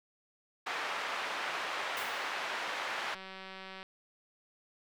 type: band-pass noise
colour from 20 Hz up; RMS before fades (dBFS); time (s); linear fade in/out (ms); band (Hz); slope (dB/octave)
pink; -37; 0.66-3.15; 10; 840 to 2700; 12
type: noise with exponential decay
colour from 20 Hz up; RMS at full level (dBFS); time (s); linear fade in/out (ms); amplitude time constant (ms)
white; -43; 1.97-2.43; 1; 100
type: click train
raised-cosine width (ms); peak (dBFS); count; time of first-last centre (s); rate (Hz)
0.3; -30; 130; 3.15-3.829; 190
effects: none